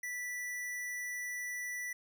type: tone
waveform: square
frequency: 1968 Hz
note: B6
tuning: 7 cents flat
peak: -38 dBFS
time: 0.03-1.93 s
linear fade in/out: 5 ms
effects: none

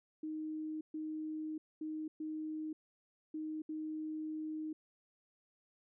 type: tone bursts at uneven times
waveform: sine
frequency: 311.1 Hz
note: D#4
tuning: in tune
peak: -38 dBFS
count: 6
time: 0.23-0.81 / 0.94-1.58 / 1.81-2.08 / 2.2-2.73 / 3.34-3.62 / 3.69-4.73 s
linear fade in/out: 5 ms
effects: none

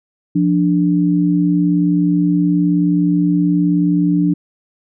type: tone pair together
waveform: sine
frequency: 174.5 / 293.5 Hz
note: F3 / D4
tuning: -1 / -1 cents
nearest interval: major sixth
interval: 900 cents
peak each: -14 dBFS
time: 0.35-4.34 s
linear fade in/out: 10 ms
effects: none

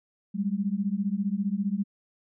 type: beating tone pair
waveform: sine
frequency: 192.7 / 207.7 Hz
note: G3 / G#3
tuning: -29 / 0 cents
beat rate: 15 Hz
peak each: -28 dBFS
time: 0.34-1.84 s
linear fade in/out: 20 ms
effects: none

